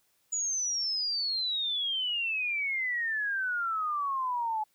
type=exponential sweep; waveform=sine; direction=down; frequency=6950 to 848 Hz; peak=-28 dBFS; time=0.32-4.64 s; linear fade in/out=10 ms; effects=white hiss -71 dBFS RMS until 4.74 s